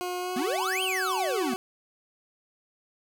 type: tone with pitch glide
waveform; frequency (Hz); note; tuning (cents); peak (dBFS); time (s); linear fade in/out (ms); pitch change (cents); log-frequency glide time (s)
20% pulse; 360 to 375.3; F#4 to F#4; -47 to +25; -25; 0.01-1.56; 0; +72; 0.2-0.53
type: exponential two-way sweep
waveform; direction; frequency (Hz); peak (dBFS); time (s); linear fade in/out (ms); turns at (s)
square; up then down; 222.4 to 3231 to 222.4; -28; 0.36-1.54; 5; 0.83
effects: none